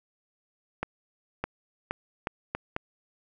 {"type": "accelerating click train", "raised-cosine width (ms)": 0.5, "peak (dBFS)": -14, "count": 6, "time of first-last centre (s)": [0.83, 2.764], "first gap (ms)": 610, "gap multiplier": 0.77, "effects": []}